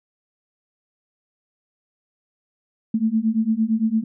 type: beating tone pair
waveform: sine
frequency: 217 / 225.8 Hz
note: A3 / A3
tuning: -24 / +45 cents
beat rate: 8.8 Hz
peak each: -21 / -20 dBFS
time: 2.94-4.04 s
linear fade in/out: 5 ms
effects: none